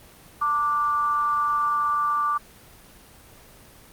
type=tone with amplitude modulation; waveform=sine; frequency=1174.7 Hz; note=D6; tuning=in tune; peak=-17 dBFS; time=0.41-2.38 s; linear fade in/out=10 ms; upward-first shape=sine; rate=277 Hz; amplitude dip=60%; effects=pink hiss -49 dBFS RMS until 3.92 s + Opus 24 kbps